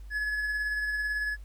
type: tone with tremolo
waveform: triangle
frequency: 1700 Hz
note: G#6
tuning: 40 cents sharp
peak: -25 dBFS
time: 0.1-1.37 s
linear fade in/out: 50 ms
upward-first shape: sine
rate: 18 Hz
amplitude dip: 30%
effects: added 50 Hz sine -41 dBFS peak until 1.44 s + pink hiss -64 dBFS RMS until 1.44 s